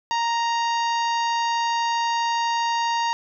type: harmonic tone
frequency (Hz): 932.3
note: A#5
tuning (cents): 0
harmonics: 1 / 2 / 3 / 4 / 5 / 6 / 7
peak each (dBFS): -21 / -31 / -33 / -36 / -35 / -41 / -40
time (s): 0.11-3.13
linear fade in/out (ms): 0
effects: none